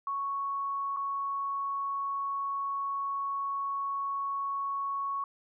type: tone with dropouts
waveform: sine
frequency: 1109 Hz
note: C#6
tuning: in tune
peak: -30 dBFS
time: 0.07-5.24 s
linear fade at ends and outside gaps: 2 ms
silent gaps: 0.964-0.969 s
effects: none